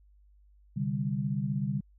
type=chord; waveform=sine; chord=C suspended second; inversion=none; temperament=equal with one note detuned; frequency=130.81 / 146.83 / 198.05 Hz; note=C3 / D3 / G3; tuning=0 / 0 / +18 cents; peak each=-33 / -32 / -32 dBFS; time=0.76-1.81 s; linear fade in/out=10 ms; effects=added 50 Hz sine -57 dBFS peak until 1.98 s